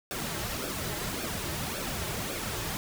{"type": "noise with flanger", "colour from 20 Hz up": "pink", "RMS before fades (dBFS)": -34, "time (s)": [0.11, 2.77], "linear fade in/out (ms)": 0, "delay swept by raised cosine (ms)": [0.99, 4.19], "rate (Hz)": 1.8, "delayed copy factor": -0.65, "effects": []}